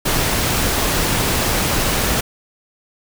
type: noise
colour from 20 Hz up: pink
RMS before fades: -18 dBFS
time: 0.05-2.21 s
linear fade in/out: 10 ms
effects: none